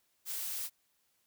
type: noise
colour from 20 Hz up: blue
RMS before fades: -38 dBFS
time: 0.25-0.7 s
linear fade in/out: 50 ms
effects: white hiss -75 dBFS RMS until 1.26 s